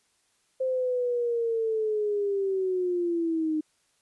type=linear sweep; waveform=sine; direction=down; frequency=523.3 to 306.1 Hz; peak=-24 dBFS; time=0.6-3.61 s; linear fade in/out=10 ms; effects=white hiss -69 dBFS RMS until 4.01 s + resampled to 24000 Hz